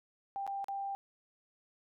sine tone with dropouts, 791 Hz, G5, 15 cents sharp, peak -35 dBFS, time 0.36-0.95 s, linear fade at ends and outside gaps 0 ms, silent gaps 0.466-0.476 / 0.643-0.684 s, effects none

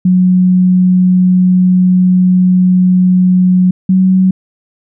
sine tone pair in turn, 182.9 / 187.18 Hz, F#3 / F#3, -20 / +20 cents, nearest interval unison, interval 40 cents, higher second, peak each -5 dBFS, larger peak neither, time 0.05-3.71 / 3.89-4.31 s, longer first, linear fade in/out 5 ms, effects none

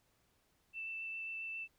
sine tone with vibrato, 2659 Hz, E7, 14 cents sharp, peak -40 dBFS, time 0.73-1.68 s, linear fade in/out 50 ms, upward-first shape sine, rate 7.4 Hz, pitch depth 9 cents each way, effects pink hiss -75 dBFS RMS until 1.78 s

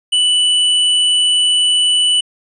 sine tone with hard clipping, 2972 Hz, F#7, 7 cents sharp, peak -12 dBFS, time 0.12-2.21 s, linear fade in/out 10 ms, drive 9 dB, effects resampled to 24000 Hz

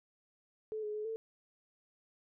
sine tone with pitch steps, 434.1 / 421.7 / 425.6 / 446.6 Hz, A4 / G#4 / G#4 / A4, -23 / +26 / +42 / +26 cents, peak -36 dBFS, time 0.72-1.16 s, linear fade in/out 0 ms, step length 110 ms, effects none

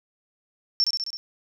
sine tone with echo, 5420 Hz, E8, 47 cents sharp, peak -17 dBFS, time 0.8-0.84 s, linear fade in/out 0 ms, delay 66 ms, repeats 5, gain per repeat -3 dB, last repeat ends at 1.17 s, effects none

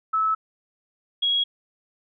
sine tone pair in turn, 1302 / 3312 Hz, E6 / G#7, -22 / -5 cents, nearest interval octave + major third, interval 1617 cents, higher second, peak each -19 dBFS, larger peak neither, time 0.13-0.35 / 1.22-1.44 s, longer neither, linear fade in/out 10 ms, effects none

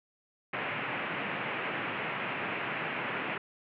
white band-pass noise, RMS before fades -35 dBFS, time 0.53-3.38 s, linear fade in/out 5 ms, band 110 to 2700 Hz, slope 48 dB/octave, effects none

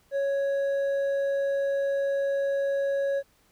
sine tone with hard clipping, 554.4 Hz, C#5, in tune, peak -25 dBFS, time 0.11-3.23 s, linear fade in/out 50 ms, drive 4 dB, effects pink hiss -64 dBFS RMS until 3.51 s

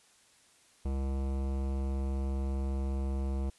sine tone with hard clipping, 67.4 Hz, C#2, 48 cents flat, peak -32 dBFS, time 0.85-3.5 s, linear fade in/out 5 ms, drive 18 dB, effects white hiss -63 dBFS RMS until 3.58 s + resampled to 24000 Hz

